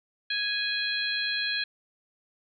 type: harmonic tone with a mistuned harmonic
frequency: 830.6 Hz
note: G#5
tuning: in tune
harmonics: 2 / 3 / 4 / 5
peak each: -31 / -34 / -33 / -31 dBFS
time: 0.3-1.64 s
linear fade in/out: 5 ms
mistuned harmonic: 5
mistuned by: -16 cents
effects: none